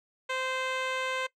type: tone with low-pass filter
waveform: 10% pulse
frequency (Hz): 519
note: C5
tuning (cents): -14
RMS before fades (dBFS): -32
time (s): 0.29-1.27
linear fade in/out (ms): 10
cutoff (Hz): 5100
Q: 0.67
effects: noise-tail reverb RT60 0.1 s tail -20 dB re dry